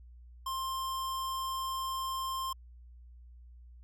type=tone; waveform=square; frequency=1055 Hz; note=C6; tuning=14 cents sharp; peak=-34 dBFS; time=0.46-2.53 s; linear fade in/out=5 ms; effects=added 60 Hz sine -50 dBFS peak until 3.83 s